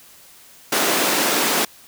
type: high-pass noise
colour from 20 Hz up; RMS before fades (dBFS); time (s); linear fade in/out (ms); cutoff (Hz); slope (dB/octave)
pink; -19; 0.72-1.65; 5; 240; 24
effects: white hiss -47 dBFS RMS until 1.87 s